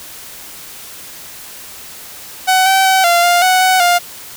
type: tone with pitch steps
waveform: sawtooth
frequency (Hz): 750 / 768 / 761 / 691 / 701 / 742 / 747 / 703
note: F#5 / G5 / F#5 / F5 / F5 / F#5 / F#5 / F5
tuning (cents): +23 / -36 / +48 / -19 / +6 / +5 / +16 / +11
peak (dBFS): -5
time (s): 2.47-3.99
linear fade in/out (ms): 20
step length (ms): 190
effects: white hiss -33 dBFS RMS until 4.36 s